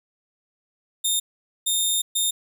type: tone bursts at uneven times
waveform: 15% pulse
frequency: 3646 Hz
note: A#7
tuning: 39 cents flat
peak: -13 dBFS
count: 3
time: 1.04-1.2 / 1.66-2.02 / 2.15-2.31 s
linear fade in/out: 10 ms
effects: none